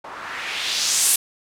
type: noise with low-pass filter sweep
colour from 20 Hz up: blue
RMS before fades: -23 dBFS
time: 0.04-1.16 s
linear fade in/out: 5 ms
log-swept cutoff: 850 to 11000 Hz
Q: 1.8
effects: none